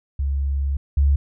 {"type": "tone pair in turn", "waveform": "sine", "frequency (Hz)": [69.3, 70.31], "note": ["C#2", "C#2"], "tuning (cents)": [0, 25], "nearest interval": "unison", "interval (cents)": 25, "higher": "second", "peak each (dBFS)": [-19, -13], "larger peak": "second", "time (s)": [[0.19, 0.77], [0.97, 1.16]], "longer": "first", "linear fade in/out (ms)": 5, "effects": []}